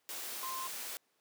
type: tone in noise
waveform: sine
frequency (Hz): 1046.5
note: C6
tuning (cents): 0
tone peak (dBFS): -39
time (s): 0.43-0.67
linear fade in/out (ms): 0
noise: white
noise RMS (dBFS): -42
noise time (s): 0.09-0.97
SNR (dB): 0
effects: pink hiss -75 dBFS RMS until 1.2 s + high-pass 300 Hz 12 dB/octave